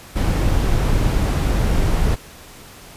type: noise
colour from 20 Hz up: brown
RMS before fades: -17 dBFS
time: 0.15-2.16 s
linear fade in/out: 20 ms
effects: pink hiss -41 dBFS RMS until 2.96 s + resampled to 32000 Hz